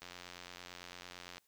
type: click train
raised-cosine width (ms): 0.2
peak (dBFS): -30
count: 122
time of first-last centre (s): 0.02-1.381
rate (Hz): 88.9
effects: white hiss -75 dBFS RMS until 1.47 s